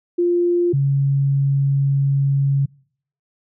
sine tone pair in turn, 349.2 / 138.58 Hz, F4 / C#3, 0 / 0 cents, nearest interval octave + major third, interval 1600 cents, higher first, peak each -14 dBFS, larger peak neither, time 0.18-0.73 / 0.73-2.66 s, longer second, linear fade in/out 10 ms, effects noise-tail reverb RT60 0.6 s tail -26 dB re dry

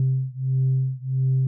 sine beating tone pair, 130.81 / 132.31 Hz, C3 / C3, 0 / +20 cents, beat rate 1.5 Hz, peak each -21 / -22 dBFS, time 0-1.47 s, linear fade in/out 2 ms, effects tanh soft clip ceiling -14 dBFS

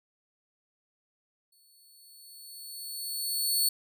15% pulse tone with exponential growth, 4424 Hz, C#8, 4 cents flat, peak -16 dBFS, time 1.52-3.69 s, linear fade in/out 5 ms, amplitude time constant 470 ms, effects none

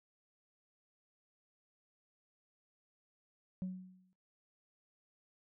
sine tone with exponential decay, 185 Hz, F#3, in tune, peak -32 dBFS, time 3.62-4.13 s, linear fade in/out 0 ms, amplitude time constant 110 ms, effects noise-tail reverb RT60 0.2 s tail -23 dB re dry + tanh soft clip ceiling -34 dBFS

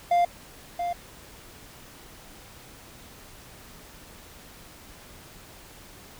triangle tone with echo, 698.5 Hz, F5, in tune, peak -16 dBFS, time 0.11-0.25 s, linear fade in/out 5 ms, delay 680 ms, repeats 1, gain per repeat -8 dB, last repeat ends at 0.93 s, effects pink hiss -48 dBFS RMS until 6.19 s

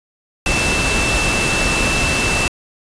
sine tone in noise, 2657 Hz, E7, 13 cents sharp, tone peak -19 dBFS, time 0.46-2.48 s, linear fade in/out 2 ms, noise pink, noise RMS -18 dBFS, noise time 0.46-2.48 s, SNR -4 dB, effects resampled to 22050 Hz

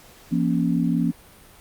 sine tone cluster, 171.5 / 236.9 / 277.6 Hz, F3 / A#3 / C#4, -31 / +28 / +3 cents, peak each -22 / -23 / -24 dBFS, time 0.31-1.12 s, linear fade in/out 20 ms, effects pink hiss -49 dBFS RMS until 1.6 s + Opus 48 kbps

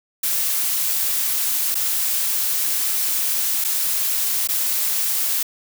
blue noise with dropouts, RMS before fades -21 dBFS, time 0.23-5.43 s, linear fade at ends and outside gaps 5 ms, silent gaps 1.745-1.752 / 3.642-3.646 / 4.474-4.487 s, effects none

